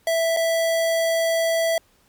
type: tone with dropouts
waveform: square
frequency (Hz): 659.3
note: E5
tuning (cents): 0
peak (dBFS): -19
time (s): 0.07-1.78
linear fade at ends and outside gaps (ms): 2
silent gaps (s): 0.365-0.37
effects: pink hiss -60 dBFS RMS until 2.08 s + MP3 96 kbps